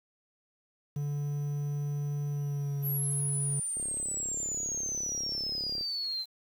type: tone with pitch glide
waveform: triangle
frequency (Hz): 144.8 to 141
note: D3 to C#3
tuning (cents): -24 to +30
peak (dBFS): -28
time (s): 0.96-3.6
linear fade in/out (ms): 5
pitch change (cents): -46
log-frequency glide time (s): 2.29-2.83
type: exponential sweep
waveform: sine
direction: down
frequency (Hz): 11840 to 4065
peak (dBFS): -31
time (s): 2.82-6.26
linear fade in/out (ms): 50
type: click train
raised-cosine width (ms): 2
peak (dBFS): -32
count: 72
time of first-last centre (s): 3.77-5.81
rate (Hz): 34.8
effects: 9-bit